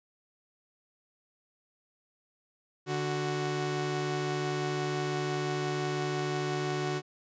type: tone pair together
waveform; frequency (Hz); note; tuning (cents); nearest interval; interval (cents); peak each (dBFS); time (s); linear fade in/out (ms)
sawtooth; 146.83 / 370; D3 / F#4; 0 / 0; octave + major third; 1600; -29 / -28; 2.86-7.02; 50
effects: resampled to 16000 Hz